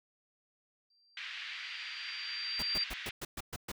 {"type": "tone with exponential growth", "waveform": "sine", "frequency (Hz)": 4709, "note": "D8", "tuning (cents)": 4, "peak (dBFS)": -29, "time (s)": [0.9, 2.84], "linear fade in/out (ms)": 5, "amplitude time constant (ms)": 420}
{"type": "band-pass noise", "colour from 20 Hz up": "pink", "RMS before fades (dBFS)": -43, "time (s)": [1.17, 3.11], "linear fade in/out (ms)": 2, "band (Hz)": [1800, 3600], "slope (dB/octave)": 24}
{"type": "noise bursts", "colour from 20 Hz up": "pink", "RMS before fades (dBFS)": -40, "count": 8, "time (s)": [2.59, 3.718], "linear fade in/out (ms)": 5, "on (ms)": 36, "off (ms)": 120}
{"effects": []}